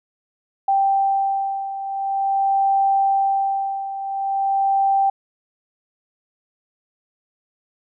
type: beating tone pair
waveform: sine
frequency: 784 / 784.46 Hz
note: G5 / G5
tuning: 0 / +1 cents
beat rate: 0.46 Hz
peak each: -18 / -23 dBFS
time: 0.68-5.1 s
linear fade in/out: 5 ms
effects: none